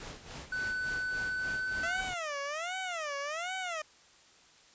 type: noise with tremolo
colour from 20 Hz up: pink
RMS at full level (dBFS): -43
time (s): 0-2.14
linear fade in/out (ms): 2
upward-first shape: sine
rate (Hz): 3.5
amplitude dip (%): 70
type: tone with pitch glide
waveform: triangle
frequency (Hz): 1500 to 1515.7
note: F#6 to F#6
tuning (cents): +23 to +41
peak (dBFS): -30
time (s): 0.52-2.01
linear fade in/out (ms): 5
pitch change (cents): +18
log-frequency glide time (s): 1.16-1.69
type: tone with vibrato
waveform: 15% pulse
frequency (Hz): 651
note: E5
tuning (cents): -22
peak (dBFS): -28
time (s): 1.83-3.82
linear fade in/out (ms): 5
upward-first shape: sine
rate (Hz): 1.3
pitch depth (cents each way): 260
effects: white hiss -60 dBFS RMS until 4.74 s + resampled to 16000 Hz